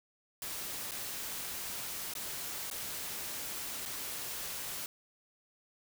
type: noise with dropouts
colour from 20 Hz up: white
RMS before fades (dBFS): -40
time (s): 0.42-4.86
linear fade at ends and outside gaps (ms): 1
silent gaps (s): 0.91-0.918 / 2.137-2.152 / 2.701-2.712 / 3.854-3.859
effects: none